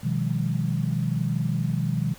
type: tone cluster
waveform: sine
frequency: 125.1 / 157.2 / 178.2 / 202.8 Hz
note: B2 / D#3 / F3 / G#3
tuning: +23 / +18 / +35 / -41 cents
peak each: -27 / -26 / -30 / -31 dBFS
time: 0.03-2.14 s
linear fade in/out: 10 ms
effects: pink hiss -48 dBFS RMS until 2.18 s